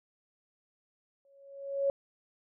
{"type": "tone with exponential growth", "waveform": "sine", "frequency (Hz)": 554.4, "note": "C#5", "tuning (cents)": 0, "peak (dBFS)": -23, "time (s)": [1.25, 1.9], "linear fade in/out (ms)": 1, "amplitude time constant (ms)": 140, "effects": []}